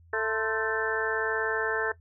harmonic tone with a mistuned harmonic, 221 Hz, A3, 8 cents sharp, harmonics 2 / 3 / 4 / 5 / 6 / 7 / 8, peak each -29 / -37 / -37 / -38 / -37 / -32 / -32 dBFS, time 0.13-1.92 s, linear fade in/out 5 ms, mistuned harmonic 5, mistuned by -89 cents, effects noise-tail reverb RT60 0.1 s tail -17 dB re dry + added 84 Hz sine -53 dBFS peak until 2 s

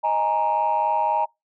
sine chord, D# suspended fourth, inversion none, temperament just, 622.3 / 829.7 / 933.4 Hz, D#5 / G#5 / A#5, 0 / -2 / +2 cents, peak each -26 / -22 / -20 dBFS, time 0.03-1.26 s, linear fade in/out 20 ms, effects noise-tail reverb RT60 0.2 s tail -26 dB re dry + tanh soft clip ceiling -13 dBFS

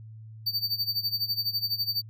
square tone with tremolo, 4597 Hz, D8, 38 cents flat, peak -24 dBFS, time 0.46-2.02 s, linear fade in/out 10 ms, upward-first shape sine, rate 12 Hz, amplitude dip 85%, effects added 110 Hz sine -42 dBFS peak until 2.09 s

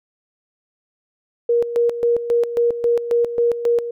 sine tone with tremolo, 472.8 Hz, A#4, 24 cents sharp, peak -13 dBFS, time 1.49-3.91 s, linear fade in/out 5 ms, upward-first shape square, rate 3.7 Hz, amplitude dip 70%, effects none

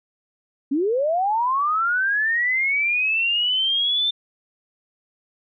sine linear sweep, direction up, 258 to 3581 Hz, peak -18 dBFS, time 0.71-4.11 s, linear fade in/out 10 ms, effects none

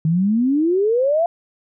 sine exponential sweep, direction up, 153.8 to 700 Hz, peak -14 dBFS, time 0.05-1.26 s, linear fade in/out 2 ms, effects none

